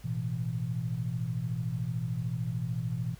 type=chord; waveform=sine; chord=A suspended second; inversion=none; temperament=equal with one note detuned; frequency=110 / 123.47 / 166.06 Hz; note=A2 / B2 / E3; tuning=0 / 0 / +13 cents; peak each=-37 / -32 / -35 dBFS; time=0.04-3.15 s; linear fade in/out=10 ms; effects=added 50 Hz sine -52 dBFS peak until 3.19 s + pink hiss -57 dBFS RMS until 3.19 s